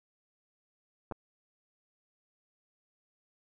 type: clicks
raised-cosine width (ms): 1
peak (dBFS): -24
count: 2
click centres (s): 1.113 / 1.122
effects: none